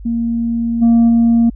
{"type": "tone with level steps", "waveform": "sine", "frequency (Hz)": 232.3, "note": "A#3", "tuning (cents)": -6, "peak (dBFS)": [-14, -4, -6], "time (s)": [0.05, 1.5], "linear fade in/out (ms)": 10, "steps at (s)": [0.81, 1.08], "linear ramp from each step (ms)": 20, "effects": ["tanh soft clip ceiling -6 dBFS", "added 50 Hz sine -29 dBFS peak until 1.55 s"]}